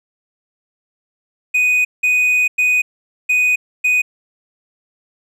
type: tone bursts at uneven times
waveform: triangle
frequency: 2489 Hz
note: D#7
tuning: in tune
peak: -10 dBFS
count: 5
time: 1.54-1.85 / 2.03-2.48 / 2.58-2.82 / 3.29-3.56 / 3.84-4.02 s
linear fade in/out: 10 ms
effects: none